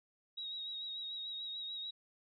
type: tone with vibrato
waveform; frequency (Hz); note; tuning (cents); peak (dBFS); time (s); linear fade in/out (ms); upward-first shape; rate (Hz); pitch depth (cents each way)
sine; 3805; A#7; +35; -40; 0.37-1.91; 10; triangle; 6.8; 42
effects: none